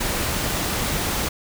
pink noise, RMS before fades -24 dBFS, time 0-1.29 s, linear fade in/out 10 ms, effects none

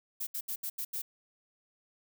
violet noise bursts at uneven times, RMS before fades -36 dBFS, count 6, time 0.2-0.27 / 0.34-0.41 / 0.48-0.56 / 0.63-0.7 / 0.78-0.85 / 0.93-1.02 s, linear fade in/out 10 ms, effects none

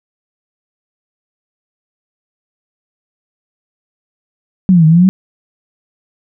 sine exponential two-way sweep, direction down then up, 193.2 to 154.5 to 193.2 Hz, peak -4 dBFS, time 4.69-5.09 s, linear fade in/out 0 ms, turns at 4.86 s, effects none

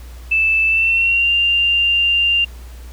sine tone with pitch glide, 2637 to 2789 Hz, E7 to F7, 0 to -3 cents, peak -12 dBFS, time 0.31-2.45 s, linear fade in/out 10 ms, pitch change +97 cents, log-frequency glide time 0.67-1.31 s, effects added 60 Hz sine -32 dBFS peak until 2.92 s + pink hiss -45 dBFS RMS until 2.92 s

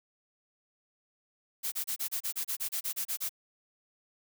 blue noise bursts, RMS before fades -33 dBFS, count 14, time 1.63-3.294 s, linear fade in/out 20 ms, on 91 ms, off 30 ms, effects none

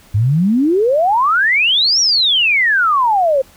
sine exponential two-way sweep, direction up then down, 97 to 5790 to 516 Hz, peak -10 dBFS, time 0.14-3.42 s, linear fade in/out 10 ms, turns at 2 s, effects pink hiss -46 dBFS RMS until 3.56 s

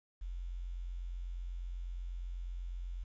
sine tone with quantisation, 44.09 Hz, F1, 17 cents sharp, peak -38 dBFS, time 0.21-3.04 s, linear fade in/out 10 ms, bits 11, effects resampled to 16000 Hz

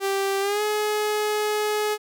sawtooth tone with pitch glide, 392 to 422.6 Hz, G4 to G#4, 0 to +30 cents, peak -18 dBFS, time 0-1.98 s, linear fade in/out 50 ms, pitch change +130 cents, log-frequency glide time 0.4-0.62 s, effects none

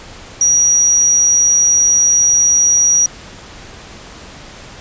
sine tone, 5770 Hz, F#8, 44 cents flat, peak -8 dBFS, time 0.41-3.06 s, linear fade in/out 2 ms, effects pink hiss -35 dBFS RMS until 4.8 s + resampled to 16000 Hz

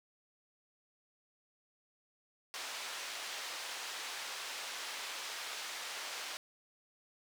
white band-pass noise, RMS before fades -43 dBFS, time 2.54-6.37 s, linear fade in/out 0 ms, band 610 to 4900 Hz, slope 12 dB/octave, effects none

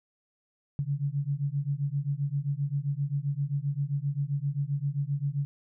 sine beating tone pair, 138.1 / 145.7 Hz, C#3 / D3, -6 / -13 cents, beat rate 7.6 Hz, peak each -30 dBFS, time 0.79-5.45 s, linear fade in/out 0 ms, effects none

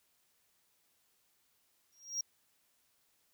triangle tone with exponential growth, 5630 Hz, F8, 13 cents sharp, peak -29 dBFS, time 1.92-2.21 s, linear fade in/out 5 ms, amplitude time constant 61 ms, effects white hiss -74 dBFS RMS until 3.33 s

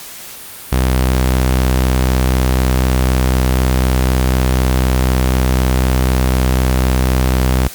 sawtooth tone, 64 Hz, C2, 38 cents flat, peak -7 dBFS, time 0.72-7.68 s, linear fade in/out 5 ms, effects white hiss -32 dBFS RMS until 7.74 s + Opus 48 kbps

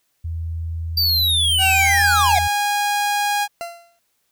sine tone, 82.41 Hz, E2, in tune, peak -23 dBFS, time 0.24-2.48 s, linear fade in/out 10 ms
square linear sweep, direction down, 4699 to 676 Hz, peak -16 dBFS, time 0.97-2.39 s, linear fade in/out 5 ms
sawtooth tone with pitch glide, 766 to 821 Hz, G5 to G#5, -40 to -20 cents, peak -14 dBFS, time 1.58-3.48 s, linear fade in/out 50 ms, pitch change +120 cents, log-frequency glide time 1.71-2.1 s
40% pulse tone with exponential decay, 685 Hz, F5, 34 cents flat, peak -23 dBFS, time 3.61-3.99 s, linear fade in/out 0 ms, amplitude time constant 82 ms
effects white hiss -68 dBFS RMS until 4.31 s

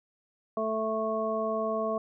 harmonic tone, 220 Hz, A3, in tune, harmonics 1 / 2 / 3 / 5, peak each -35 / -33 / -30 / -34 dBFS, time 0.57-1.98 s, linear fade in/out 2 ms, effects none

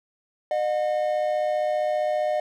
triangle tone pair together, 608.8 / 724 Hz, D#5 / F#5, -38 / -38 cents, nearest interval minor third, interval 300 cents, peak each -21 / -25 dBFS, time 0.51-2.4 s, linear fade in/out 2 ms, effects none

